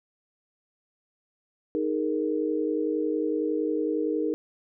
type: chord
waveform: sine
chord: D# suspended fourth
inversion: none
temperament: equal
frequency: 311.1 / 415.3 / 466.2 Hz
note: D#4 / G#4 / A#4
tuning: 0 / 0 / 0 cents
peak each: -27 / -30 / -29 dBFS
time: 1.75-4.34 s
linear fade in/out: 0 ms
effects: none